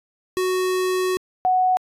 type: tone pair in turn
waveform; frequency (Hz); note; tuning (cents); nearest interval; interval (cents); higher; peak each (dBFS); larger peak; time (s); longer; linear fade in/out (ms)
square / sine; 370 / 740; F#4 / F#5; 0 / 0; octave; 1200; second; -20 / -15; second; 0.37-1.17 / 1.45-1.77; first; 0
effects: resampled to 32000 Hz